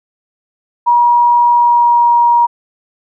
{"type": "tone with pitch glide", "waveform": "sine", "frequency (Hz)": [957, 949.3], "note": ["A#5", "A#5"], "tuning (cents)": [45, 31], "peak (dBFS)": -6, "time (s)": [0.86, 2.47], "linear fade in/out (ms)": 20, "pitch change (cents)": -14, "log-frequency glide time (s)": [1.5, 2.12], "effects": []}